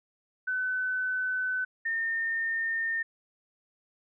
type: tone pair in turn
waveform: sine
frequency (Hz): 1510 / 1820.6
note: F#6 / A#6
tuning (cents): +35 / -41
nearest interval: minor third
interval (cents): 324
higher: second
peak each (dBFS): -27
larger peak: neither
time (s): 0.47-1.65 / 1.85-3.03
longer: neither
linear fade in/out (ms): 10
effects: none